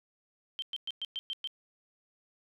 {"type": "tone bursts", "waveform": "sine", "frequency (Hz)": 3136, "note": "G7", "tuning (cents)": 0, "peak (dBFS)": -33, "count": 7, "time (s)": [0.59, 1.474], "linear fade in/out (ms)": 0, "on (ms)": 32, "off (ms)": 110, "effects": []}